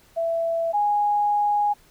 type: tone pair in turn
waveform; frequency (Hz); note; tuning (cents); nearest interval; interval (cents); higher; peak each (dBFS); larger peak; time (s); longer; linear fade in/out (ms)
sine; 665 / 826.8; E5 / G#5; +15 / -8; major third; 377; second; -21 / -18; second; 0.16-0.73 / 0.73-1.74; second; 20
effects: pink hiss -56 dBFS RMS until 1.9 s